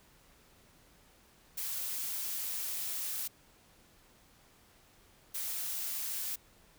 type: noise bursts at uneven times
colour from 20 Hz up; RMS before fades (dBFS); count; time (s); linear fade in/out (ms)
blue; -37; 2; 1.57-3.28 / 5.34-6.36; 10
effects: pink hiss -63 dBFS RMS until 6.78 s